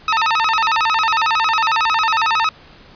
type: tone with vibrato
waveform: sawtooth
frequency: 1073 Hz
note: C6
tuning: 43 cents sharp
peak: -10 dBFS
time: 0.08-2.49 s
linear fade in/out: 2 ms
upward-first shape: square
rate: 11 Hz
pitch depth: 300 cents each way
effects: pink hiss -44 dBFS RMS until 2.95 s + resampled to 11025 Hz